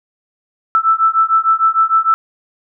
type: beating tone pair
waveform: sine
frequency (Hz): 1318.5 / 1325.1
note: E6 / E6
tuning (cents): 0 / +9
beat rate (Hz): 6.6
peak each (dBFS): -13 / -13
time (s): 0.75-2.14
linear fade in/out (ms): 0
effects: none